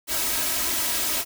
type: noise with comb filter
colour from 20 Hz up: white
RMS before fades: -25 dBFS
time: 0.07-1.25 s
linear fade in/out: 50 ms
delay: 3.1 ms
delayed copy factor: +0.7
effects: none